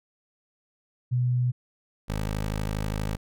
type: tone pair in turn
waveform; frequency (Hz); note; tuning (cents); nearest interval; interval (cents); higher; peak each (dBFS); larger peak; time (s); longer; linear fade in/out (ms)
sine / 15% pulse; 123.9 / 52.4; B2 / G#1; +6 / +16; octave + minor third; 1490; first; -21; neither; 1.11-1.52 / 2.08-3.17; second; 20
effects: none